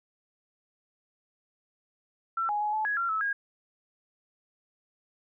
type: tone with pitch steps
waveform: sine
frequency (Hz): 1345 / 832 / 841 / 864 / 1669 / 1375 / 1301 / 1632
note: E6 / G#5 / G#5 / A5 / G#6 / F6 / E6 / G#6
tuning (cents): +34 / +3 / +22 / -32 / +8 / -27 / -23 / -31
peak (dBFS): -26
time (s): 2.37-3.33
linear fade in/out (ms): 5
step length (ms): 120
effects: none